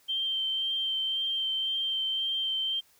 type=tone with vibrato; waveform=sine; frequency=3136 Hz; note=G7; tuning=in tune; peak=-27 dBFS; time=0.08-2.81 s; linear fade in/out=20 ms; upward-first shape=sine; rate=1.9 Hz; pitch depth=13 cents each way; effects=white hiss -63 dBFS RMS until 2.99 s